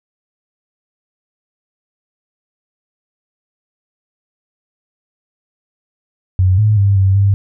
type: tone with pitch steps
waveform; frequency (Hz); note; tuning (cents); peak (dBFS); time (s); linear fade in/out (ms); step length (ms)
sine; 92.8 / 106.9 / 99.5 / 96.2 / 99.4; F#2 / A2 / G2 / G2 / G2; +6 / -49 / +26 / -32 / +25; -8; 6.39-7.34; 0; 190
effects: none